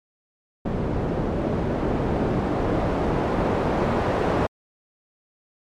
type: noise with low-pass filter sweep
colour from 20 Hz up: white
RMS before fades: -23 dBFS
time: 0.65-4.47 s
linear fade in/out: 10 ms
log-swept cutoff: 370 to 690 Hz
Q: 0.7
effects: MP3 96 kbps